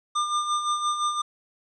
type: tone with tremolo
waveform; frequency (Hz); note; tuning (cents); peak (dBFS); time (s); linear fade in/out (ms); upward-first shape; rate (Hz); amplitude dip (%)
square; 1202; D6; +40; -22; 0.15-1.22; 10; sine; 5.8; 55
effects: resampled to 22050 Hz + 10-bit